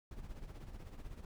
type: noise with tremolo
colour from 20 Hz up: brown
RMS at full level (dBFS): -45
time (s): 0.11-1.25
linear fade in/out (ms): 2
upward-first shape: sine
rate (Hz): 16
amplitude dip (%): 65
effects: none